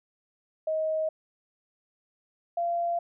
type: tone pair in turn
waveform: sine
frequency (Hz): 630 / 687.3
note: D#5 / F5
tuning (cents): +21 / -28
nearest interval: major second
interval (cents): 151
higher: second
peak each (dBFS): -25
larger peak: neither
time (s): 0.67-1.09 / 2.57-2.99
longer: neither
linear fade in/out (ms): 5
effects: none